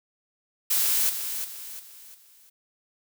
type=noise with echo; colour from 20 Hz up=blue; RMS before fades=-23 dBFS; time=0.7-1.1 s; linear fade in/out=10 ms; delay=350 ms; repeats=4; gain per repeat=-8 dB; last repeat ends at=2.5 s; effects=none